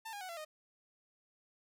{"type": "tone with pitch steps", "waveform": "sawtooth", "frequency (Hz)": [894, 815.1, 743.1, 677.5, 617.7], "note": ["A5", "G#5", "F#5", "E5", "D#5"], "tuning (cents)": [27, -33, 7, 47, -13], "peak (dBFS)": -39, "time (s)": [0.05, 0.45], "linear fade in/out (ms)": 10, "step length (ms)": 80, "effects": []}